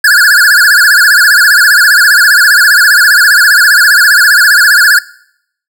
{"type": "tone with vibrato", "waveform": "square", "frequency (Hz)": 1568, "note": "G6", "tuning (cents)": 0, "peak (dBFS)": -3, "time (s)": [0.04, 4.99], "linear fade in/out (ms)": 5, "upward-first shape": "sine", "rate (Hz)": 15, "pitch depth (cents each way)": 180, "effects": ["noise-tail reverb RT60 0.7 s tail -21 dB re dry"]}